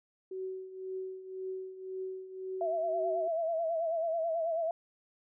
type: tone with tremolo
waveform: sine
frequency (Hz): 376.5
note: F#4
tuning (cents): +30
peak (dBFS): -34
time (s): 0.31-3.28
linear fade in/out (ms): 5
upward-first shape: triangle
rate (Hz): 1.9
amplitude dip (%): 75
type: tone with vibrato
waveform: sine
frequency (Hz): 659.3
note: E5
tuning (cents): 0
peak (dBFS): -29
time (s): 2.61-4.71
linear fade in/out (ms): 2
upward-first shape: sine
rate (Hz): 9.2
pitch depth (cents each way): 62
effects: none